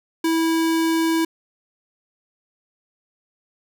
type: tone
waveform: square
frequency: 326.7 Hz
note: E4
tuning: 15 cents flat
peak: -18 dBFS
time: 0.24-1.25 s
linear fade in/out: 5 ms
effects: none